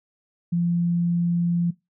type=tone; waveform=sine; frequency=172.3 Hz; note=F3; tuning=23 cents flat; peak=-19 dBFS; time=0.52-1.71 s; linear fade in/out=10 ms; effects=noise-tail reverb RT60 0.2 s tail -20 dB re dry